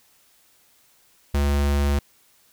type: tone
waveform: square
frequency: 71.2 Hz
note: C#2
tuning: 47 cents sharp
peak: -19 dBFS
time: 1.34-1.99 s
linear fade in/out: 5 ms
effects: white hiss -59 dBFS RMS until 2.52 s